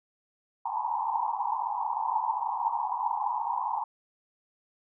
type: band-pass noise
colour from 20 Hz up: white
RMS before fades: -30 dBFS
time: 0.65-3.84 s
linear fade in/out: 5 ms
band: 810 to 1000 Hz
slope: 96 dB/octave
effects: none